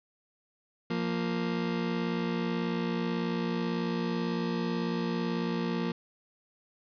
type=tone pair together; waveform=30% pulse; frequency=174.61 / 232.8 Hz; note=F3 / A#3; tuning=0 / -2 cents; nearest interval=perfect fourth; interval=498 cents; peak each=-29 / -29 dBFS; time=0.9-5.92 s; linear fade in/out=5 ms; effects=resampled to 11025 Hz + 9-bit